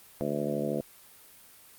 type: harmonic tone with a mistuned harmonic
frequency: 72.8 Hz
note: D2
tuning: 15 cents flat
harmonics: 2 / 3 / 4 / 5 / 6 / 7 / 8 / 9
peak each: -38 / -34 / -36 / -36 / -39 / -34 / -38 / -37 dBFS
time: 0.21-0.81 s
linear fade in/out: 0 ms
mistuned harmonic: 2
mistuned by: +16 cents
effects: white hiss -54 dBFS RMS until 1.78 s + Opus 32 kbps